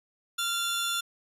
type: tone pair together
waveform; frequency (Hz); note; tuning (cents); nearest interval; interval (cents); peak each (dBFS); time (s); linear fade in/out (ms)
sawtooth; 1383 / 3495; F6 / A7; -17 / -12; octave + major third; 1605; -27; 0.38-1.01; 10
effects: resampled to 32000 Hz